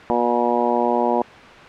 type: harmonic tone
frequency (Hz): 120.2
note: B2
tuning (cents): -46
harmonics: 2 / 3 / 4 / 5 / 6 / 7 / 8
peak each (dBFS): -24 / -24 / -24 / -24 / -24 / -24 / -24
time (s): 0.1-1.22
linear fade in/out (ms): 0
effects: white hiss -39 dBFS RMS until 1.68 s + low-pass 2000 Hz 12 dB/octave